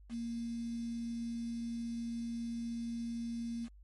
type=tone with quantisation; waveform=sine; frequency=233.1 Hz; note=A#3; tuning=in tune; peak=-36 dBFS; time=0.09-3.69 s; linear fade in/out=50 ms; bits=9; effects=added 50 Hz sine -54 dBFS peak until 3.83 s + MP3 48 kbps